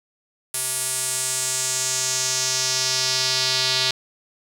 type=tone with band-pass filter sweep; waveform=square; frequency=129.5 Hz; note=C3; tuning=17 cents flat; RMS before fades=-23 dBFS; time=0.54-3.91 s; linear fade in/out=2 ms; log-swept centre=10000 to 4200 Hz; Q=2.6; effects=none